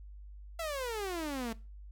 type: exponential sweep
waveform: sawtooth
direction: down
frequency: 679 to 220 Hz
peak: -31 dBFS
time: 0.59-1.53 s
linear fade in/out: 5 ms
effects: noise-tail reverb RT60 0.3 s tail -19 dB re dry + added 50 Hz sine -46 dBFS peak until 1.91 s